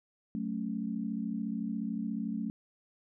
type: chord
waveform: sine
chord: F# minor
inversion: none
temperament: equal with one note detuned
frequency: 186.07 / 220 / 277.2 Hz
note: F#3 / A3 / C#4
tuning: +10 / 0 / 0 cents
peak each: -38 / -34 / -39 dBFS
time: 0.35-2.5 s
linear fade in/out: 0 ms
effects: none